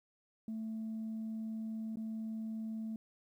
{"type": "tone with dropouts", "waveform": "sine", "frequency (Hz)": 221.2, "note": "A3", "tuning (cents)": 9, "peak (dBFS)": -36, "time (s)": [0.48, 2.96], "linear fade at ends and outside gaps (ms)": 2, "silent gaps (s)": [1.958, 1.97], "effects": ["tanh soft clip ceiling -35 dBFS", "12-bit"]}